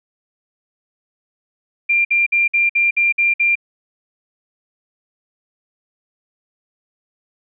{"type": "tone bursts", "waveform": "sine", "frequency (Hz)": 2384, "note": "D7", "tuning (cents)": 25, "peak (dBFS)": -12, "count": 8, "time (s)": [1.89, 3.555], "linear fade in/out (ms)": 10, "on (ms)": 160, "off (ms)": 55, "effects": []}